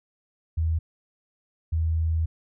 sine tone pair in turn, 80.9 / 80.9 Hz, E2 / E2, -32 / -32 cents, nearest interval unison, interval 0 cents, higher neither, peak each -21 dBFS, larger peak neither, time 0.57-0.79 / 1.72-2.26 s, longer second, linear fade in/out 10 ms, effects none

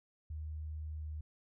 sine tone with pitch glide, 77.2 to 76.71 Hz, D#2 to D#2, -13 to -24 cents, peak -39 dBFS, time 0.3-1.21 s, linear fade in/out 5 ms, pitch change -11 cents, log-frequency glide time 0.98-1.04 s, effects none

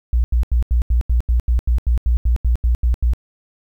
sine tone bursts, 59.7 Hz, A#1, 42 cents sharp, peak -12 dBFS, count 16, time 0.13-3.135 s, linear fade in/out 0 ms, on 110 ms, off 83 ms, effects 9-bit

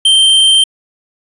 square tone, 3136 Hz, G7, in tune, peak -6 dBFS, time 0.05-0.64 s, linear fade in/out 5 ms, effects resampled to 24000 Hz

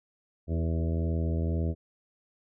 harmonic tone with a mistuned harmonic, 82 Hz, E2, 9 cents flat, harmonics 1 / 2 / 3 / 4 / 5 / 6 / 7 / 8, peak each -27 / -33 / -37 / -39 / -41 / -43 / -44 / -45 dBFS, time 0.47-1.75 s, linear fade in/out 50 ms, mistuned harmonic 5, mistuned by -18 cents, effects none

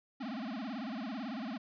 square tone with vibrato, 239.5 Hz, A#3, 47 cents sharp, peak -38 dBFS, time 0.2-1.58 s, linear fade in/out 10 ms, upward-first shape sine, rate 18 Hz, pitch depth 260 cents each way, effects resampled to 11025 Hz

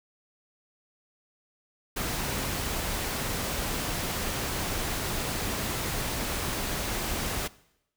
pink noise, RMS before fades -31 dBFS, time 1.96-7.48 s, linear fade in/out 10 ms, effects noise-tail reverb RT60 0.8 s tail -20 dB re dry

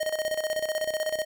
square tone with tremolo, 622.3 Hz, D#5, in tune, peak -25 dBFS, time 0-1.25 s, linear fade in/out 10 ms, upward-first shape square, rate 16 Hz, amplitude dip 70%, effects none

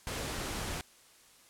pink noise, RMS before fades -37 dBFS, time 0.07-0.81 s, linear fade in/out 0 ms, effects white hiss -60 dBFS RMS until 1.49 s + low-pass 11000 Hz 12 dB/octave

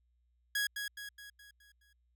sawtooth tone with echo, 1661.2 Hz, G#6, in tune, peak -27 dBFS, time 0.55-0.67 s, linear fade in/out 5 ms, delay 210 ms, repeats 6, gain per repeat -6 dB, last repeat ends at 1.93 s, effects added 60 Hz sine -70 dBFS peak until 2.15 s

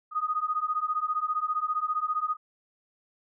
sine beating tone pair, 1236 / 1251 Hz, D#6 / D#6, -12 / +9 cents, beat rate 15 Hz, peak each -29 dBFS, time 0.11-2.37 s, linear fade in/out 50 ms, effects none

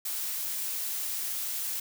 blue noise, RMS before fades -33 dBFS, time 0.05-1.8 s, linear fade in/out 5 ms, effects none

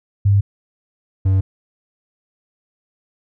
sine / triangle tone pair in turn, 100 / 95.48 Hz, G2 / G2, +35 / -45 cents, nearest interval minor second, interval 80 cents, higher first, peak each -10 dBFS, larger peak neither, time 0.25-0.41 / 1.25-1.41 s, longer neither, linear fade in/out 10 ms, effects none

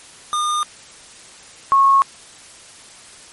square / sine tone pair in turn, 1214 / 1094.1 Hz, D#6 / C#6, -43 / -23 cents, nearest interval major second, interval 180 cents, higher first, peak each -18 / -9 dBFS, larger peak second, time 0.33-0.63 / 1.72-2.02 s, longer neither, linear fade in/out 0 ms, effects white hiss -42 dBFS RMS until 3.32 s + MP3 48 kbps

